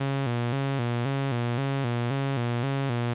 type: tone with vibrato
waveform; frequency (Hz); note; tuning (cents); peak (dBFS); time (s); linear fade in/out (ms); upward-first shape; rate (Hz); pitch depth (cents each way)
sawtooth; 128.1; C3; -36; -21; 0-3.14; 10; square; 1.9; 120
effects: resampled to 8000 Hz + 9-bit